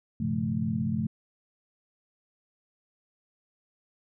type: tone cluster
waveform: sine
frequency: 99.6 / 121 / 137.3 / 174.6 / 217.5 Hz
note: G2 / B2 / C#3 / F3 / A3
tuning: +28 / -35 / -16 / 0 / -20 cents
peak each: -35 / -36 / -33 / -33 / -29 dBFS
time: 0.2-1.07 s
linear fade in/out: 5 ms
effects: none